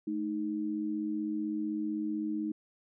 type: tone pair together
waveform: sine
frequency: 215.9 / 311.7 Hz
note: A3 / D#4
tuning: -33 / +3 cents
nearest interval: tritone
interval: 636 cents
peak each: -36 / -32 dBFS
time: 0.07-2.52 s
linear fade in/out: 5 ms
effects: none